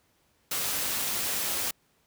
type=noise with amplitude modulation; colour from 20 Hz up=white; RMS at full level=-28 dBFS; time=0.51-1.71 s; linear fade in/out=5 ms; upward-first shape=sine; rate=206 Hz; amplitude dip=40%; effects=pink hiss -68 dBFS RMS until 2.06 s + high-pass 60 Hz 12 dB/octave